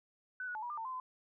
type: tone with pitch steps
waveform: sine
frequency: 1504 / 1462 / 866 / 965 / 1197 / 899 / 1035 / 1020 Hz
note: F#6 / F#6 / A5 / B5 / D6 / A5 / C6 / C6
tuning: +28 / -21 / -28 / -40 / +33 / +37 / -19 / -44 cents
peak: -38 dBFS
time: 0.4-1 s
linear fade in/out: 2 ms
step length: 75 ms
effects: none